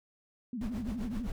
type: tone with vibrato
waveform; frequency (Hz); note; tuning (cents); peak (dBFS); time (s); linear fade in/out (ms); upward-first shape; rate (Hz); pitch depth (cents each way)
sine; 227; A#3; -46; -34; 0.53-1.27; 2; sine; 12; 200
type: noise with tremolo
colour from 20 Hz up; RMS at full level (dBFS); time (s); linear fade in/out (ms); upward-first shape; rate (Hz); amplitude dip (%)
brown; -36; 0.61-1.32; 2; triangle; 7.7; 85
effects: none